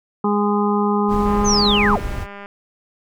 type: harmonic tone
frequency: 206 Hz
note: G#3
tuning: 14 cents flat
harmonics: 1 / 2 / 4 / 5 / 6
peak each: -18 / -21 / -24 / -25 / -26 dBFS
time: 0.24-1.96 s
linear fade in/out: 5 ms
type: noise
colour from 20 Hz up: brown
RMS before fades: -25 dBFS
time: 1.08-2.27 s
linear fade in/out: 50 ms
type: click train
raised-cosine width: 0.5 ms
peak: -21 dBFS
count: 242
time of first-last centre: 1.26-2.459 s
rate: 201 Hz
type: linear sweep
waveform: sine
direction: down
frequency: 6530 to 269.7 Hz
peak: -16 dBFS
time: 1.44-2 s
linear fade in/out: 50 ms
effects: none